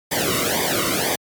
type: noise with flanger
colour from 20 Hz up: pink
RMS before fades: -21 dBFS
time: 0.11-1.16 s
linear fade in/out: 10 ms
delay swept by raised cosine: 0.72 to 1.23 ms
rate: 2 Hz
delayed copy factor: -0.95
effects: high-pass 80 Hz 12 dB/octave + MP3 96 kbps